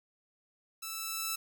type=tone with level ramp; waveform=5% pulse; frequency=1318.5 Hz; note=E6; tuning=in tune; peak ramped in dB=-27 to -20 dBFS; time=0.82-1.36 s; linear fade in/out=10 ms; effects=none